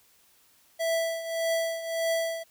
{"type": "tone with tremolo", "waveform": "square", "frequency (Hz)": 659.3, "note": "E5", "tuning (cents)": 0, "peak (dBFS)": -24, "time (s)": [0.79, 2.44], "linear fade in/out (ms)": 20, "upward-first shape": "triangle", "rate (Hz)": 1.7, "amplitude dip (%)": 75, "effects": ["white hiss -62 dBFS RMS until 2.5 s"]}